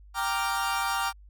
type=chord; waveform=40% pulse; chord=G minor seventh; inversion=none; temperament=equal; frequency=784 / 932.3 / 1174.7 / 1396.9 Hz; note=G5 / Bb5 / D6 / F6; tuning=0 / 0 / 0 / 0 cents; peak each=-31 dBFS; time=0.14-1.13 s; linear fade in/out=50 ms; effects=added 50 Hz sine -48 dBFS peak until 1.29 s